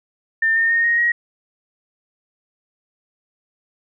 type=tone with pitch steps; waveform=sine; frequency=1800 / 1823 / 1846.3 / 1869.9 / 1893.9 Hz; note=A6 / A#6 / A#6 / A#6 / A#6; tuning=+39 / -39 / -17 / +5 / +27 cents; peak=-14 dBFS; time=0.42-1.12 s; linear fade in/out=5 ms; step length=140 ms; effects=none